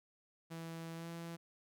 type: tone with pitch glide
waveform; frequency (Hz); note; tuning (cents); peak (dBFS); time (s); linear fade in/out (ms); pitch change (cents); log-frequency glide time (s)
sawtooth; 164.81 to 167.88; E3 to E3; 0 to +32; -40; 0.5-1.37; 20; +32; 0.95-1.08
effects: none